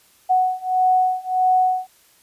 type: beating tone pair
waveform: sine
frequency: 740 / 741.6 Hz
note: F#5 / F#5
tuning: 0 / +4 cents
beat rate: 1.6 Hz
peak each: -19 / -18 dBFS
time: 0.29-1.87 s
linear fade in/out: 20 ms
effects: white hiss -55 dBFS RMS until 2.22 s + resampled to 32000 Hz